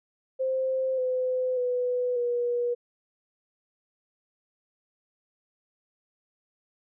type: tone with pitch steps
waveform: sine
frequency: 523.3 / 509.3 / 495.6 / 482.4 Hz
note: C5 / C5 / B4 / B4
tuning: 0 / -47 / +6 / -41 cents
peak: -24 dBFS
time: 0.39-2.75 s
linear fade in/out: 20 ms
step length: 590 ms
effects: none